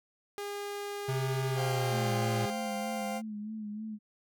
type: tone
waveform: sawtooth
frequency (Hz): 406.8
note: G#4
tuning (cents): -36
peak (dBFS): -32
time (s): 0.38-2.5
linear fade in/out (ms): 0
type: tone with pitch glide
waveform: square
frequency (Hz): 131 to 115.37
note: C3 to A#2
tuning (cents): +2 to -17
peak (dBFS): -31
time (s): 1.08-2.46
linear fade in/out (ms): 10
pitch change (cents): -219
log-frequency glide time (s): 1.49-2.24
type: chord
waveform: 40% pulse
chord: C suspended fourth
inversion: none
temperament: just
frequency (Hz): 523.3 / 697.7 / 784.9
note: C5 / F5 / G5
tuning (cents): 0 / -2 / +2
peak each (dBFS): -38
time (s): 1.55-3.22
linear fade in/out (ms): 50
type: tone with vibrato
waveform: sine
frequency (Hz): 213.5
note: G#3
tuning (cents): +48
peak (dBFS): -36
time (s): 1.9-3.99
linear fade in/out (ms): 50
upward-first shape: sine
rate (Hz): 3.2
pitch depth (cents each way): 49
effects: none